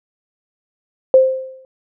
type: tone with exponential decay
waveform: sine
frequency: 523.3 Hz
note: C5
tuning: in tune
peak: -3 dBFS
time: 1.14-1.65 s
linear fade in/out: 1 ms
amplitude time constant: 110 ms
effects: none